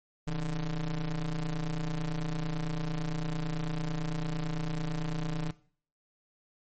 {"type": "ring-modulated tone", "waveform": "square", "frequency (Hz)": 73.42, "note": "D2", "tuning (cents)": 0, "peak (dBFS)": -28, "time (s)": [0.27, 5.51], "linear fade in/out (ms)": 5, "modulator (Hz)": 87.9, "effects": ["noise-tail reverb RT60 0.5 s tail -19 dB re dry", "MP3 32 kbps"]}